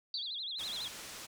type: tone with exponential decay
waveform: sine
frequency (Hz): 4541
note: C#8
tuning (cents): +41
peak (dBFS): -34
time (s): 0.14-0.42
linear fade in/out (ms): 1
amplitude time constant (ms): 59
type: tone with vibrato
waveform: sine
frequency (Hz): 3677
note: A#7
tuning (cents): -24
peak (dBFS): -37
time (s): 0.14-0.88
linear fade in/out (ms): 5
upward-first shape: sine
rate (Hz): 12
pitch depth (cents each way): 210
type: low-pass noise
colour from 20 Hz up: white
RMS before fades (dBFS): -47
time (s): 0.58-1.27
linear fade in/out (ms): 20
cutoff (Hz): 7500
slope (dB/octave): 12
effects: none